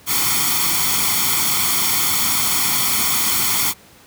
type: noise with comb filter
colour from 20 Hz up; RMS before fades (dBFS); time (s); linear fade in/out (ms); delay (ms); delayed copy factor
white; -18; 0.06-3.74; 50; 0.9; +0.75
effects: pink hiss -47 dBFS RMS until 4.06 s + high-pass 80 Hz 12 dB/octave